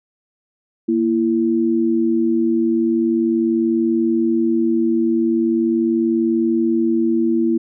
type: tone pair together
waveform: sine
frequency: 233.3 / 333.7 Hz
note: A#3 / E4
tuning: +2 / +21 cents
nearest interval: tritone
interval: 619 cents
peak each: -18 / -16 dBFS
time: 0.88-7.58 s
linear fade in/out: 10 ms
effects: none